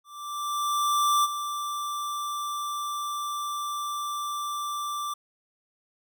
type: tone with ADSR envelope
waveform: square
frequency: 1174.7 Hz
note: D6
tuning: in tune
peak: -20 dBFS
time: 0.04-5.14 s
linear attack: 1200 ms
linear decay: 28 ms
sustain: -10 dB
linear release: 8 ms
effects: none